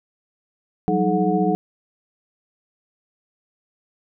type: tone cluster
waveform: sine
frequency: 178.9 / 193.7 / 313.2 / 427.9 / 730 Hz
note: F3 / G3 / D#4 / A4 / F#5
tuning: +42 / -20 / +11 / -48 / -24 cents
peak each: -23 dBFS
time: 0.88-1.55 s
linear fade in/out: 0 ms
effects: none